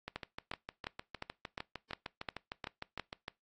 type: two click trains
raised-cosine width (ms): 0.3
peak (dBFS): -24 / -22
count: 22 / 9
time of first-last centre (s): 0.08-3.281 / 0.16-2.997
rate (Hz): 6.56 / 2.82
effects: noise-tail reverb RT60 0.2 s tail -22 dB re dry + AAC 32 kbps